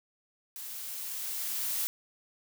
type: noise with level ramp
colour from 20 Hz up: blue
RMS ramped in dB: -42 to -31 dBFS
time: 0.56-1.87 s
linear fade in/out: 0 ms
effects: none